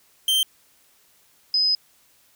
45% pulse / sine tone pair in turn, 3136 / 5039 Hz, G7 / D#8, 0 / +21 cents, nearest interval minor sixth, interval 821 cents, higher second, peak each -17 dBFS, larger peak neither, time 0.28-0.43 / 1.54-1.75 s, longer second, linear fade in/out 2 ms, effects white hiss -59 dBFS RMS until 2.35 s

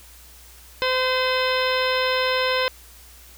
harmonic tone, 513 Hz, C5, 34 cents flat, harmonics 1 / 2 / 3 / 4 / 5 / 6 / 7 / 8 / 10, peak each -23 / -26 / -28 / -29 / -30 / -31 / -31 / -32 / -33 dBFS, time 0.82-2.68 s, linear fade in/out 0 ms, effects added 60 Hz sine -48 dBFS peak until 3.37 s + white hiss -48 dBFS RMS until 3.37 s

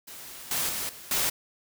white noise with level steps, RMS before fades -43 / -28 / -32 / -45 / -26 dBFS, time 0.07-1.3 s, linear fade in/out 10 ms, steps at 0.51 / 0.69 / 0.89 / 1.11 s, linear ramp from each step 2 ms, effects none

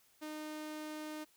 sawtooth tone, 306.6 Hz, D#4, 25 cents flat, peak -38 dBFS, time 0.21-1.25 s, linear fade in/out 20 ms, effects white hiss -69 dBFS RMS until 1.36 s

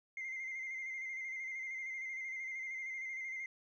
sine tone with vibrato, 2093 Hz, C7, in tune, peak -38 dBFS, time 0.17-3.46 s, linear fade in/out 2 ms, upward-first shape square, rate 13 Hz, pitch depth 29 cents each way, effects tanh soft clip ceiling -37 dBFS

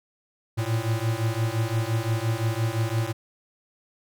square beating tone pair, 110 / 115.8 Hz, A2 / A#2, 0 / -11 cents, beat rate 5.8 Hz, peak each -27 dBFS, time 0.57-3.13 s, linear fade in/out 20 ms, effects none

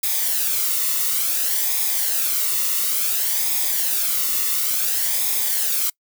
blue noise with flanger, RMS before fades -21 dBFS, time 0.03-5.9 s, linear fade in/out 5 ms, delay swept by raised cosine 0.68 to 1.27 ms, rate 0.57 Hz, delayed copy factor -0.55, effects noise-tail reverb RT60 0.1 s tail -26 dB re dry

